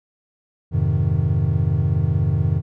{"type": "chord", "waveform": "triangle", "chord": "F minor seventh", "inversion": "none", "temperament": "equal", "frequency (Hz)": [87.31, 103.83, 130.81, 155.56], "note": ["F2", "Ab2", "C3", "Eb3"], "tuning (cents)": [0, 0, 0, 0], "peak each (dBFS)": -20, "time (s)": [0.71, 2.62], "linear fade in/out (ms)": 50, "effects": []}